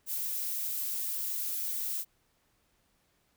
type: noise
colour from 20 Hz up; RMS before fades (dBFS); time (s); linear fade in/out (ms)
violet; -34; 0.06-2.05; 50
effects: pink hiss -72 dBFS RMS until 3.36 s